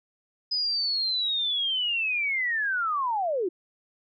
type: linear sweep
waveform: sine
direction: down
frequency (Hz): 5030 to 332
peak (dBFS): -24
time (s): 0.51-3.49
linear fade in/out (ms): 10
effects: none

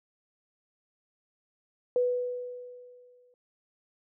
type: tone with exponential decay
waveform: sine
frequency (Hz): 493.9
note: B4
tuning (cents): 0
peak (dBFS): -21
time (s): 1.96-3.34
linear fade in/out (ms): 1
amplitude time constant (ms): 300
effects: none

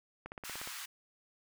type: click train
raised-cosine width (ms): 0.5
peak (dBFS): -28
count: 8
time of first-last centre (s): 0.26-0.674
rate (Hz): 16.9
type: high-pass noise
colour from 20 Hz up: pink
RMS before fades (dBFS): -44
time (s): 0.44-0.86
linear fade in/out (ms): 10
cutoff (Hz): 1200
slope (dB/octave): 24
effects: none

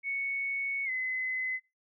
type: tone with pitch glide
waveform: sine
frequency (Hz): 2217 to 2033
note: C#7 to B6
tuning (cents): 0 to +50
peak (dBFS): -30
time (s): 0.03-1.6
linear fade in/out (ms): 50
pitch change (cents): -150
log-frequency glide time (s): 0.85-0.9
effects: noise-tail reverb RT60 0.2 s tail -18 dB re dry

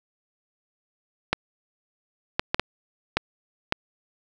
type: clicks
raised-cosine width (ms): 0.3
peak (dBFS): -4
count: 6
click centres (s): 1.33 / 2.395 / 2.545 / 2.596 / 3.17 / 3.724
effects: none

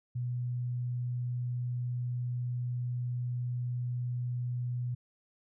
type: tone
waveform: sine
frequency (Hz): 122.9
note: B2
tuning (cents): -8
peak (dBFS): -31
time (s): 0.15-4.95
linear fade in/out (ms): 10
effects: none

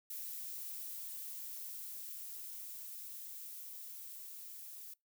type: noise with level ramp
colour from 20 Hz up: violet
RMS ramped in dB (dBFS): -44 to -50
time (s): 0.1-4.94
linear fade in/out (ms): 5
effects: noise-tail reverb RT60 0.2 s tail -25 dB re dry

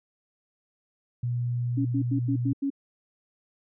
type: tone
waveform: sine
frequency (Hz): 121.2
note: B2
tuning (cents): -32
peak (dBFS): -25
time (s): 1.23-2.53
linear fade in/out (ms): 5
type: tone bursts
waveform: sine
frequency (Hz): 277.2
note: C#4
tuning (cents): 0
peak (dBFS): -24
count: 6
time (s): 1.77-2.703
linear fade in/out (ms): 10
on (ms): 83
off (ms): 87
effects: none

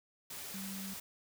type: tone in noise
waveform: sine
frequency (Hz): 193.7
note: G3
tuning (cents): -20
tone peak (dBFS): -42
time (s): 0.54-0.94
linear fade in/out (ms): 5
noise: white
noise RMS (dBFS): -45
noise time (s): 0.3-1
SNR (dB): 0
effects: none

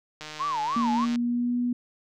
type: click train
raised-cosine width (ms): 0.2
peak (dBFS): -21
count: 146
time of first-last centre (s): 0.21-1.158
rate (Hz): 153
type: tone with vibrato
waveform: sine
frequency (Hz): 994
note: B5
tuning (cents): +11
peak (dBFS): -25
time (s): 0.39-1.06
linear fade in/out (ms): 20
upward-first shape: sine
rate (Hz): 3.3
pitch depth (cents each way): 280
type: tone with pitch glide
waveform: sine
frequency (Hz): 235.5 to 243.8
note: A#3 to B3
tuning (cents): +18 to -22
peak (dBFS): -23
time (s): 0.76-1.73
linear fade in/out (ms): 5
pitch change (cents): +60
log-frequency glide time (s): 0.91-1.57
effects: none

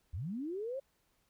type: linear sweep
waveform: sine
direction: up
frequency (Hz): 65.3 to 558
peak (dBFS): -36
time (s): 0.13-0.8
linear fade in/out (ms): 10
effects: pink hiss -75 dBFS RMS until 1.29 s

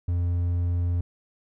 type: tone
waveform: triangle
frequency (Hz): 87.31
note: F2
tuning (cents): 0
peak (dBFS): -20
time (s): 0.08-1.01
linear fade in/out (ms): 5
effects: none

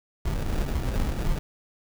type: noise with sample-and-hold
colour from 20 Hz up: brown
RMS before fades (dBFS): -26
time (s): 0.25-1.39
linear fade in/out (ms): 5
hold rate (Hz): 1050
effects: none

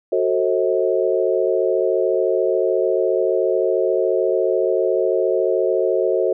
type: chord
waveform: sine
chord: F# diminished seventh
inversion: none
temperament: just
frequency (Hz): 370 / 444 / 532.8 / 639.4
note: F#4 / A4 / C5 / Eb5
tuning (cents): 0 / +16 / +31 / +47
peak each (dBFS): -20 / -21 / -21 / -23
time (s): 0.12-6.33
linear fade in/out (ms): 5
effects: none

